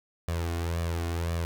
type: tone with flanger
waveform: sawtooth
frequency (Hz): 84.2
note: E2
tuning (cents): +37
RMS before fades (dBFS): -30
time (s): 0.28-1.45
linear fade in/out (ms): 0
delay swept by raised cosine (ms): 1.7 to 2.8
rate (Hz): 1.9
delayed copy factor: +0.6
effects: none